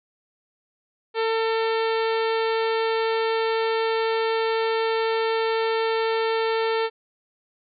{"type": "harmonic tone", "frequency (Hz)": 449, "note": "A4", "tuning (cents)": 35, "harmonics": [1, 2, 3, 4, 5, 6, 7, 8, 9, 10], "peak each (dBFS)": [-22, -28, -32, -34, -36, -38, -39, -40, -41, -42], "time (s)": [1.14, 6.9], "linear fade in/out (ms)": 50, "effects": []}